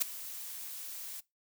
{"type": "noise with ADSR envelope", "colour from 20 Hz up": "blue", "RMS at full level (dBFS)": -25, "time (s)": [0, 1.21], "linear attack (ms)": 19, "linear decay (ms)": 7, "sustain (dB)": -18, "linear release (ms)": 16, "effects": ["noise-tail reverb RT60 0.2 s tail -21 dB re dry"]}